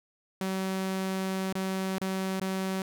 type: tone with dropouts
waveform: sawtooth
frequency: 190 Hz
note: F#3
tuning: 46 cents sharp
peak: -25 dBFS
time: 0.41-2.82 s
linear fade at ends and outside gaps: 2 ms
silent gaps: 1.527-1.553 / 1.983-2.014 / 2.398-2.413 s
effects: none